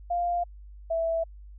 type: tone pair in turn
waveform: sine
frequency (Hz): 698.5 / 659.3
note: F5 / E5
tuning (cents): 0 / 0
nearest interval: minor second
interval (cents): 100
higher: first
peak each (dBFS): -24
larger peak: neither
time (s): 0.1-0.44 / 0.9-1.24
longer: neither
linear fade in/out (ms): 10
effects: added 50 Hz sine -43 dBFS peak until 1.58 s